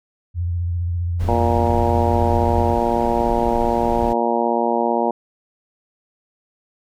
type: tone with vibrato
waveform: sine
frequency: 86.8 Hz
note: F2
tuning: 10 cents flat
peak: -19 dBFS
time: 0.34-2.77 s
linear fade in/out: 50 ms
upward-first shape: sine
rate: 15 Hz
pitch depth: 46 cents each way
type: noise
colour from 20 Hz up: brown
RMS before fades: -27 dBFS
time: 1.19-4.14 s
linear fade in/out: 20 ms
type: harmonic tone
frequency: 117.6 Hz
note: A#2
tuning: 16 cents sharp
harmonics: 2 / 3 / 4 / 5 / 6 / 7 / 8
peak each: -24 / -24 / -24 / -24 / -24 / -24 / -24 dBFS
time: 1.28-5.11 s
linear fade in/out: 5 ms
effects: none